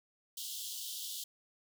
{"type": "high-pass noise", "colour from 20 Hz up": "pink", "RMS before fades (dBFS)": -42, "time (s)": [0.37, 1.24], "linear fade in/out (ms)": 5, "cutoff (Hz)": 3000, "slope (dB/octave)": 96, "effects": []}